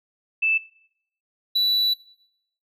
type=tone pair in turn; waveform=sine / triangle; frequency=2637 / 3951 Hz; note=E7 / B7; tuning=0 / 0 cents; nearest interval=perfect fifth; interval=700 cents; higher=second; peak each=-18 / -16 dBFS; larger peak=second; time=0.42-0.58 / 1.55-1.94 s; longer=second; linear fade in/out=10 ms; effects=noise-tail reverb RT60 0.7 s tail -20 dB re dry